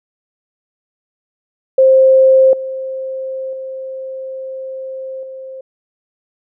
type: tone with level steps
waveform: sine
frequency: 527 Hz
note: C5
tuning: 12 cents sharp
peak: -5 / -20 / -23 / -27 dBFS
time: 1.78-5.61 s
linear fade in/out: 5 ms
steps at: 2.53 / 3.53 / 5.23 s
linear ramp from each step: 2 ms
effects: none